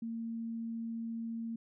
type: tone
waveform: sine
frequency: 228.6 Hz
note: A#3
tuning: 34 cents flat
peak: -36 dBFS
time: 0.02-1.56 s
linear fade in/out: 5 ms
effects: none